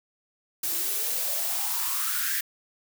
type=noise with high-pass filter sweep; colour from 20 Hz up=blue; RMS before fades=-28 dBFS; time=0.63-2.41 s; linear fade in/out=5 ms; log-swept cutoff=290 to 1800 Hz; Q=7.5; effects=none